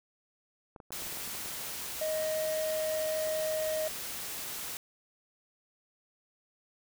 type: clicks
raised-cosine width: 1 ms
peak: -33 dBFS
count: 10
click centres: 0.762 / 0.802 / 0.906 / 1.022 / 1.067 / 1.126 / 1.172 / 1.277 / 1.351 / 1.459 s
type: noise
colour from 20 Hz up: white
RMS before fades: -39 dBFS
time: 0.92-4.77 s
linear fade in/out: 0 ms
type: tone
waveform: triangle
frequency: 626 Hz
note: D#5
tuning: 10 cents sharp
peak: -28 dBFS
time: 2.01-3.88 s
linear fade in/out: 5 ms
effects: none